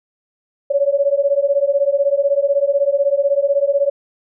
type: beating tone pair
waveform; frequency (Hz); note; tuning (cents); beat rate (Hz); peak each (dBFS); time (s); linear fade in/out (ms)
sine; 554.4 / 570.4; C#5 / C#5; 0 / +49; 16; -16; 0.7-3.9; 10
effects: none